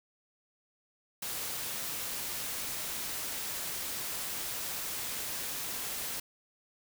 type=noise; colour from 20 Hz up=white; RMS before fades=-37 dBFS; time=1.22-6.2 s; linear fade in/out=5 ms; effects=none